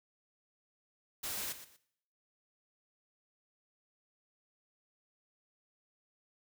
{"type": "noise with echo", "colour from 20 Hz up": "white", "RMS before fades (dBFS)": -39, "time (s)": [1.23, 1.53], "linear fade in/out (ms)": 10, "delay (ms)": 120, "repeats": 2, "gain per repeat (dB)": -12, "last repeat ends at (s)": 1.77, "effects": ["noise-tail reverb RT60 0.7 s tail -19 dB re dry"]}